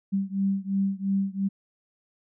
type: beating tone pair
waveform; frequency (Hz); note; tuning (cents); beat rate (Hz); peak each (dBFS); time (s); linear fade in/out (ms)
sine; 194.3 / 197.2; G3 / G3; -15 / +11; 2.9; -26 / -27; 0.12-1.49; 20
effects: none